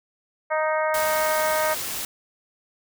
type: harmonic tone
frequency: 311.2 Hz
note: D#4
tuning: in tune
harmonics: 2 / 3 / 4 / 5 / 6 / 7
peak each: -23 / -27 / -29 / -31 / -33 / -34 dBFS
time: 0.5-1.75 s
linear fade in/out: 20 ms
type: noise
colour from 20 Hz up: white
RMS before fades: -30 dBFS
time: 0.94-2.05 s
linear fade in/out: 2 ms
effects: none